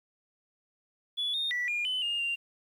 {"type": "tone with pitch steps", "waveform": "sine", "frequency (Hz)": [3422, 3674, 1957, 2419, 3023, 2829, 2780], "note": ["A7", "A#7", "B6", "D#7", "F#7", "F7", "F7"], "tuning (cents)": [-49, -26, -16, -49, 36, 22, -9], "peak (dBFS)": -27, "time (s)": [1.17, 2.36], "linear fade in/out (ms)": 20, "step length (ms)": 170, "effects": ["tanh soft clip ceiling -25 dBFS", "10-bit"]}